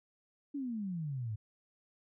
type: exponential sweep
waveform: sine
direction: down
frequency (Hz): 293.7 to 102.7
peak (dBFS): -35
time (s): 0.54-1.36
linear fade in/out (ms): 10
effects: none